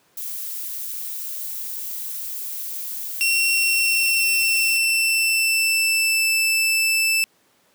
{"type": "noise", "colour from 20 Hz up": "violet", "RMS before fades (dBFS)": -30, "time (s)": [0.17, 4.77], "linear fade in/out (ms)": 5}
{"type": "tone with pitch glide", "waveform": "sawtooth", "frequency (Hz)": [2723, 2644], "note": ["F7", "E7"], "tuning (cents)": [-44, 5], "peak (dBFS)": -14, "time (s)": [3.21, 7.24], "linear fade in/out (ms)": 0, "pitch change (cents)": -51, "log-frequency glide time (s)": [3.53, 6.26]}
{"effects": ["pink hiss -60 dBFS RMS until 7.74 s", "high-pass 200 Hz 12 dB/octave"]}